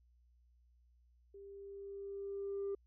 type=tone with level ramp; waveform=sine; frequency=397.3 Hz; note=G4; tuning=23 cents sharp; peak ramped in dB=-51 to -34 dBFS; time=1.34-2.75 s; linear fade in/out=5 ms; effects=tanh soft clip ceiling -34 dBFS + added 60 Hz sine -66 dBFS peak until 2.86 s